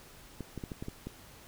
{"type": "clicks", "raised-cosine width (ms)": 3, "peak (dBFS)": -25, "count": 7, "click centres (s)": [0.407, 0.577, 0.638, 0.718, 0.825, 0.884, 1.07], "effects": ["pink hiss -54 dBFS RMS until 1.47 s"]}